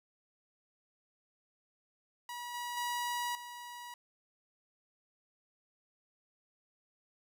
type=tone with level steps; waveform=sawtooth; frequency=966 Hz; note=B5; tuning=39 cents flat; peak=-37 / -34 / -30 / -41 dBFS; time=2.29-3.94 s; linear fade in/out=2 ms; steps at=2.54 / 2.77 / 3.35 s; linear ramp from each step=2 ms; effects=none